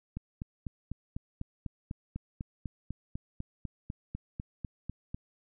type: click train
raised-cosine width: 5 ms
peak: -24 dBFS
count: 21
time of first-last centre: 0.17-5.145 s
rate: 4.02 Hz
effects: none